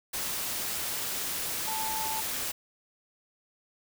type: tone in noise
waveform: sine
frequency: 880 Hz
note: A5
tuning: in tune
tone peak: -33 dBFS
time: 1.67-2.21 s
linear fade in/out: 10 ms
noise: white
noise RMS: -33 dBFS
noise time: 0.13-2.52 s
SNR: -3 dB
effects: none